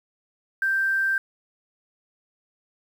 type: tone with quantisation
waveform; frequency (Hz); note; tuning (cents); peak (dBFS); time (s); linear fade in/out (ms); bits
sine; 1570; G6; +2; -20; 0.62-1.18; 2; 8
effects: none